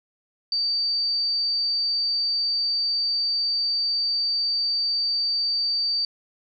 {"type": "tone", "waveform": "sine", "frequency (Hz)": 4622, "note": "D8", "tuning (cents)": -28, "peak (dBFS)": -21, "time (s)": [0.52, 6.05], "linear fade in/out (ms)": 2, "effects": []}